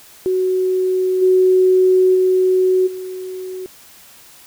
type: tone with level steps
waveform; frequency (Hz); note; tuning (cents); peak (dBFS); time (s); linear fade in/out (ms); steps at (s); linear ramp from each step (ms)
sine; 371.6; F#4; +7; -14 / -9 / -11 / -25; 0.26-3.66; 0; 1.21 / 2.14 / 2.86; 20
effects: white hiss -44 dBFS RMS until 4.46 s